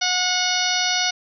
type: harmonic tone with a mistuned harmonic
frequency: 729 Hz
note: F#5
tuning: 26 cents flat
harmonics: 1 / 2 / 3 / 4 / 5 / 6 / 7 / 8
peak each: -27 / -27 / -27 / -27 / -27 / -27 / -27 / -27 dBFS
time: 0.01-1.11 s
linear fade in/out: 10 ms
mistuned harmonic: 6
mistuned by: +21 cents
effects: none